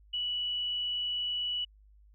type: tone with frequency modulation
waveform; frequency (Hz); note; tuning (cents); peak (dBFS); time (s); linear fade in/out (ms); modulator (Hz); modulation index
sine; 2948; F#7; -7; -30; 0.13-1.65; 10; 28.7; 0.34
effects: added 51 Hz sine -56 dBFS peak until 2.14 s